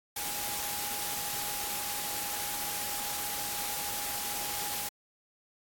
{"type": "tone in noise", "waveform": "sine", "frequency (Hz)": 822, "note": "G#5", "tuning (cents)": -18, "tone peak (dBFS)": -43, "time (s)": [0.16, 4.89], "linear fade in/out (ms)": 5, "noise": "white", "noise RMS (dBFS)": -35, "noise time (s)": [0.16, 4.89], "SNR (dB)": -11, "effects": ["AAC 64 kbps"]}